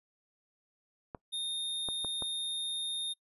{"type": "clicks", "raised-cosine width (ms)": 1, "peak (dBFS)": -26, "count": 4, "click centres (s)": [1.148, 1.887, 2.047, 2.223]}
{"type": "tone", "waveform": "square", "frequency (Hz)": 3668, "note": "A#7", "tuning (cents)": -29, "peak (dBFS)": -34, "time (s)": [1.32, 3.14], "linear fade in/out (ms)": 20}
{"effects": ["noise-tail reverb RT60 0.1 s tail -22 dB re dry", "resampled to 32000 Hz"]}